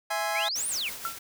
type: chord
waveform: 25% pulse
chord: E augmented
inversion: none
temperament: equal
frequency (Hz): 659.3 / 830.6 / 1046.5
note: E5 / G#5 / B#5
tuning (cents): 0 / 0 / 0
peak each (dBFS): -28 / -26 / -32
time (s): 0.1-0.49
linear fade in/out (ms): 10
type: exponential two-way sweep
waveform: sine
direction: up then down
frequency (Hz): 1973 to 10020 to 2006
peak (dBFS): -28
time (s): 0.34-0.9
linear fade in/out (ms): 20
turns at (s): 0.68
type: noise with tremolo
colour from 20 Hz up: white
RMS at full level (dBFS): -37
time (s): 0.55-1.19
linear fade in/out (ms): 10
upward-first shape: sine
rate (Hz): 6.2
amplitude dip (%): 45
type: tone with exponential decay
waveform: sine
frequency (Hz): 1355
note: E6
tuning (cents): +47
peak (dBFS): -25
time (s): 1.05-1.19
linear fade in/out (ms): 1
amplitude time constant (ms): 30
effects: none